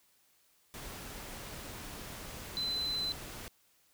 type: tone in noise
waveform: sine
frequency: 4039 Hz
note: B7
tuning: 38 cents sharp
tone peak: -32 dBFS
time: 2.57-3.12 s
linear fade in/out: 0 ms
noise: pink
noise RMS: -45 dBFS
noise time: 0.74-3.48 s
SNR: +10 dB
effects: white hiss -69 dBFS RMS until 3.93 s